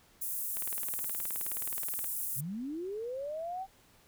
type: high-pass noise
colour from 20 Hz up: pink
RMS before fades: -36 dBFS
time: 0.21-2.41 s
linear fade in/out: 10 ms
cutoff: 10000 Hz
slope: 24 dB/octave
type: click train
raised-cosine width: 0.3 ms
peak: -27 dBFS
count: 29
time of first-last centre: 0.57-2.044 s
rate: 19 Hz
type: linear sweep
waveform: sine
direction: up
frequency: 113.9 to 784 Hz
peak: -35 dBFS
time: 2.35-3.67 s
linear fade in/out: 50 ms
effects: pink hiss -63 dBFS RMS until 4.07 s